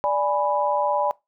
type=chord; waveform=sine; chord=G# diminished; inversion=second; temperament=equal; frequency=587.3 / 830.6 / 987.8 Hz; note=D5 / G#5 / B5; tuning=0 / 0 / 0 cents; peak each=-23 / -24 / -24 dBFS; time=0.04-1.11 s; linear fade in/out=0 ms; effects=noise-tail reverb RT60 0.2 s tail -21 dB re dry